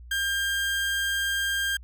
30% pulse tone, 1599 Hz, G6, 34 cents sharp, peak -22 dBFS, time 0.11-1.77 s, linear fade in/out 5 ms, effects added 60 Hz sine -42 dBFS peak until 1.83 s

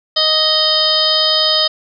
harmonic tone, 623 Hz, D#5, 2 cents sharp, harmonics 1 / 2 / 3 / 5 / 6 / 7 / 8, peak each -20 / -23 / -27 / -17 / -18 / -20 / -16 dBFS, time 0.16-1.68 s, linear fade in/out 10 ms, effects none

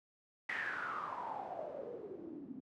white noise with low-pass filter sweep, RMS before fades -43 dBFS, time 0.49-2.6 s, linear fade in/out 2 ms, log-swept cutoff 2000 to 240 Hz, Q 8, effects high-pass 150 Hz 12 dB/octave

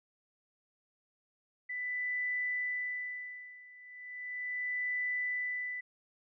sine tone with tremolo, 1989 Hz, B6, 12 cents sharp, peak -31 dBFS, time 1.69-5.81 s, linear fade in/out 10 ms, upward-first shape sine, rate 0.37 Hz, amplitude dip 90%, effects none

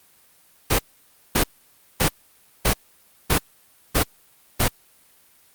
pink noise bursts, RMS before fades -18 dBFS, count 7, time 0.7-4.683 s, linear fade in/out 10 ms, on 89 ms, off 560 ms, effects white hiss -56 dBFS RMS until 5.54 s + Opus 32 kbps

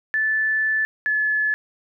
sine tone pair in turn, 1749 / 1719 Hz, A6 / A6, -11 / -41 cents, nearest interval unison, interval 30 cents, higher first, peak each -18 dBFS, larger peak neither, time 0.14-0.85 / 1.06-1.54 s, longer first, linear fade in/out 0 ms, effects none

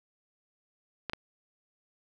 clicks, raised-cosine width 0.3 ms, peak -17 dBFS, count 2, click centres 1.097 / 1.134 s, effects none

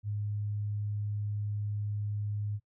sine tone, 103.83 Hz, G#2, in tune, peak -31 dBFS, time 0.03-2.6 s, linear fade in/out 50 ms, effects noise-tail reverb RT60 0.1 s tail -22 dB re dry

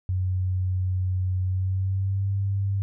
sine tone with pitch glide, 92.5 to 98.57 Hz, F#2 to G2, 0 to +10 cents, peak -22 dBFS, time 0.09-2.82 s, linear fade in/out 0 ms, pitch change +110 cents, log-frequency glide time 1.43-2.31 s, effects none

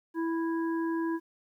harmonic tone, 329.6 Hz, E4, in tune, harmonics 1 / 3 / 5, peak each -28 / -38 / -42 dBFS, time 0.14-1.2 s, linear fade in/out 50 ms, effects 11-bit

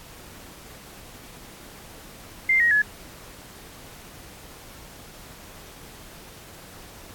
sine tone with pitch steps, 2093 / 1886.3 / 1700 Hz, C7 / A#6 / G#6, 0 / +20 / +40 cents, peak -16 dBFS, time 2.49-2.82 s, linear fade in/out 5 ms, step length 110 ms, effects pink hiss -45 dBFS RMS until 7.14 s + AAC 64 kbps

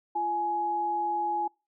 sine tone pair together, 343.7 / 838.5 Hz, F4 / G#5, -28 / +16 cents, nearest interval octave + minor third, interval 1544 cents, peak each -37 / -26 dBFS, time 0.15-1.48 s, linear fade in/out 10 ms, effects noise-tail reverb RT60 0.3 s tail -26 dB re dry

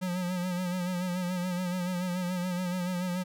square tone with vibrato, 180.2 Hz, F#3, 45 cents flat, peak -30 dBFS, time 0.01-3.24 s, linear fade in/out 20 ms, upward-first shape sine, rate 7 Hz, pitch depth 50 cents each way, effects none

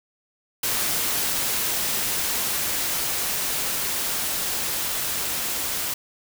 white noise with level ramp, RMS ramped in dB -24 to -27 dBFS, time 0.63-5.94 s, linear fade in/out 5 ms, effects none

